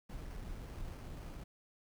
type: noise with sample-and-hold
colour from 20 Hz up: brown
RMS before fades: -45 dBFS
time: 0.09-1.44 s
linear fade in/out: 10 ms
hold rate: 3675 Hz
effects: none